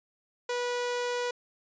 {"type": "tone", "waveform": "sawtooth", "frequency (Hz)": 488.1, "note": "B4", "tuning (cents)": -20, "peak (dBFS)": -25, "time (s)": [0.49, 1.31], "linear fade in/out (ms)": 5, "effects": ["resampled to 16000 Hz"]}